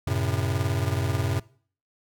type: chord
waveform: square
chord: F# diminished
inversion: none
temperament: just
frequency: 92.5 / 111 / 133.2 Hz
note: F#2 / A2 / C3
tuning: 0 / +16 / +31 cents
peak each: -28 / -29 / -29 dBFS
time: 0.07-1.4 s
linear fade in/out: 5 ms
effects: noise-tail reverb RT60 0.5 s tail -22 dB re dry